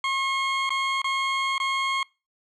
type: tone with dropouts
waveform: 20% pulse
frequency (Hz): 1080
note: C#6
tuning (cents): -45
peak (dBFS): -18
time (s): 0.04-2.03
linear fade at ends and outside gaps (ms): 2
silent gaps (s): 0.693-0.704 / 1.018-1.043 / 1.581-1.6
effects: noise-tail reverb RT60 0.3 s tail -26 dB re dry + low-pass 5000 Hz 12 dB/octave